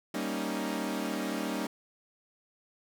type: chord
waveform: sawtooth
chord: Eb dominant seventh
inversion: first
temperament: equal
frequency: 196 / 233.1 / 277.2 / 311.1 Hz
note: G3 / Bb3 / Db4 / Eb4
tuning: 0 / 0 / 0 / 0 cents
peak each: -33 dBFS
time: 0.14-1.67 s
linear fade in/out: 5 ms
effects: none